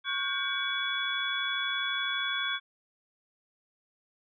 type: tone cluster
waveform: sine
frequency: 1107 / 1447 / 1579 / 2266 / 3405 Hz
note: C#6 / F#6 / G6 / C#7 / G#7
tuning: -3 / -39 / +12 / +37 / +42 cents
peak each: -37 / -38 / -34 / -37 / -32 dBFS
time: 0.04-2.6 s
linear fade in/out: 50 ms
effects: none